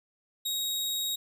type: tone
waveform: sawtooth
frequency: 3784 Hz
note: A#7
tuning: 25 cents sharp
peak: -26 dBFS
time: 0.45-1.16 s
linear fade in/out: 10 ms
effects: none